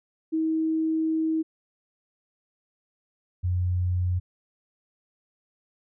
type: tone pair in turn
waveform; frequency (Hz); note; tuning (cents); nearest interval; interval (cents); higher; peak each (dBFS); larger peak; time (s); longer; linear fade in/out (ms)
sine; 319.1 / 89.99; D#4 / F#2; +44 / -48; octave + minor seventh; 2192; first; -22; neither; 0.32-1.43 / 3.43-4.2; first; 20
effects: none